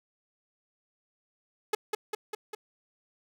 sawtooth tone with echo, 425.1 Hz, G#4, 40 cents sharp, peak -20 dBFS, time 1.73-1.75 s, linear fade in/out 5 ms, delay 200 ms, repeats 4, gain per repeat -3 dB, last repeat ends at 2.55 s, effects none

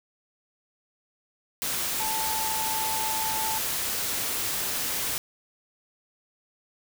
sine tone in noise, 880 Hz, A5, in tune, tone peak -30 dBFS, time 2-3.58 s, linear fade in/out 0 ms, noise white, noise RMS -29 dBFS, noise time 1.62-5.18 s, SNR -4 dB, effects none

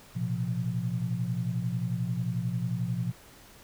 sine chord, Bb suspended second, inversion none, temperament equal with one note detuned, 116.54 / 127.75 / 174.61 Hz, Bb2 / C3 / F3, 0 / -41 / 0 cents, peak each -32 dBFS, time 0.15-3.12 s, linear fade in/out 20 ms, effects pink hiss -53 dBFS RMS until 3.63 s

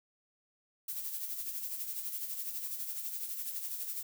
violet noise with tremolo, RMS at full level -37 dBFS, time 0.88-4.03 s, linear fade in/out 5 ms, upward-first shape sine, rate 12 Hz, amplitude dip 50%, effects none

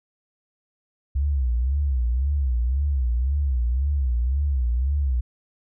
sine tone with vibrato, 65.41 Hz, C2, in tune, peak -19 dBFS, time 1.15-5.21 s, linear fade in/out 10 ms, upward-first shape sine, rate 1.9 Hz, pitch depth 180 cents each way, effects none

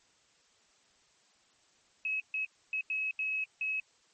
sine tone bursts at uneven times, 2568 Hz, E7, 46 cents flat, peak -30 dBFS, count 6, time 2.05-2.2 / 2.34-2.45 / 2.73-2.81 / 2.9-3.11 / 3.19-3.44 / 3.61-3.8 s, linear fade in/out 2 ms, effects white hiss -67 dBFS RMS until 4.13 s + MP3 32 kbps

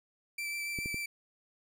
40% pulse tone with vibrato, 2333 Hz, D7, 12 cents flat, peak -34 dBFS, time 0.38-1.06 s, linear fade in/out 5 ms, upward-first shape sine, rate 7 Hz, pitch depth 12 cents each way
clicks, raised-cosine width 3 ms, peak -27 dBFS, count 3, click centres 0.788 / 0.859 / 0.944 s
effects none

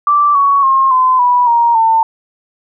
sine tone with pitch steps, 1169 / 1118.8 / 1070.7 / 1024.8 / 980.7 / 938.6 / 898.3 Hz, D6 / C#6 / C6 / C6 / B5 / A#5 / A5, -8 / +16 / +40 / -36 / -12 / +12 / +36 cents, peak -7 dBFS, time 0.07-2.03 s, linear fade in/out 2 ms, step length 280 ms, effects none

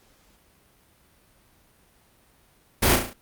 pink noise with echo, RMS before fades -19 dBFS, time 2.82-2.96 s, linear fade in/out 10 ms, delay 35 ms, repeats 5, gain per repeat -5 dB, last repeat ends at 3.135 s, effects pink hiss -60 dBFS RMS until 3.21 s + Opus 48 kbps

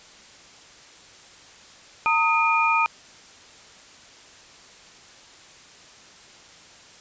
sine tone cluster, 912 / 1256 / 2426 Hz, A#5 / D#6 / D#7, -38 / +16 / -44 cents, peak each -22 dBFS, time 2.06-2.86 s, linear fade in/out 0 ms, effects white hiss -48 dBFS RMS until 7 s + resampled to 16000 Hz

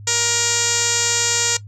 5% pulse tone with low-pass filter, 471.6 Hz, A#4, 20 cents sharp, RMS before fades -19 dBFS, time 0.07-1.57 s, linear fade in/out 5 ms, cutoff 7300 Hz, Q 8.1, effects noise-tail reverb RT60 0.1 s tail -17 dB re dry + added 103 Hz sine -34 dBFS peak until 1.67 s

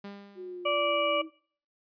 sawtooth tone with exponential decay, 200.7 Hz, G3, 41 cents sharp, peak -35 dBFS, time 0.04-0.87 s, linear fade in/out 5 ms, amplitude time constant 180 ms
sine linear sweep, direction down, 370 to 317.8 Hz, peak -37 dBFS, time 0.35-1.3 s, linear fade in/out 50 ms
harmonic tone, 582 Hz, D5, 16 cents flat, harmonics 1 / 2 / 4 / 5, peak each -27 / -30 / -33 / -34 dBFS, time 0.65-1.22 s, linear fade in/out 10 ms
effects noise-tail reverb RT60 0.5 s tail -21 dB re dry + resampled to 11025 Hz

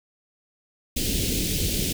pink band-stop noise, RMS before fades -25 dBFS, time 0.96-1.93 s, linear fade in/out 10 ms, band 420 to 2700 Hz, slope 24 dB/octave, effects none

